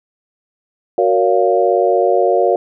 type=chord; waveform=sine; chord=Gb major seventh; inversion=none; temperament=equal with one note detuned; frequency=370 / 466.2 / 565 / 698.5 Hz; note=Gb4 / Bb4 / Db5 / F5; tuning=0 / 0 / +33 / 0 cents; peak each=-16 dBFS; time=0.98-2.56 s; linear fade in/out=2 ms; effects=none